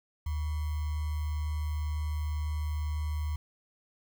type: tone with sample-and-hold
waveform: sine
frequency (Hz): 76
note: D#2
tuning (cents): -40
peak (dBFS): -29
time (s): 0.26-3.36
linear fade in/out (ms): 5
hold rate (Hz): 1050
effects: none